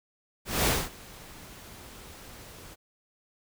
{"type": "noise with ADSR envelope", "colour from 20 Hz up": "pink", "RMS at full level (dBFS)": -23, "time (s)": [0.45, 2.76], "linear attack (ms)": 210, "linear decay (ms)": 230, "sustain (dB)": -24, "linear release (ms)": 33, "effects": []}